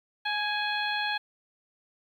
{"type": "harmonic tone with a mistuned harmonic", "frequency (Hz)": 839, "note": "G#5", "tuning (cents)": 17, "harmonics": [1, 2, 3, 4, 5], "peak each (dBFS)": [-32, -31, -35, -35, -37], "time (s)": [0.25, 1.18], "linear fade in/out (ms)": 10, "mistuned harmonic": 2, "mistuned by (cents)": -24, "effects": ["10-bit"]}